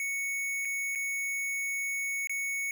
square tone with dropouts, 2219 Hz, C#7, 1 cent sharp, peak -31 dBFS, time 0-2.71 s, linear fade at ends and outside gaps 1 ms, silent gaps 0.65-0.653 / 0.951-0.956 / 2.272-2.295 s, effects none

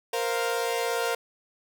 sawtooth chord, Bb suspended second, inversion none, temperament equal, 466.2 / 523.3 / 698.5 Hz, Bb4 / C5 / F5, 0 / 0 / 0 cents, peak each -24 / -28 / -28 dBFS, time 0.13-1.15 s, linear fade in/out 5 ms, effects none

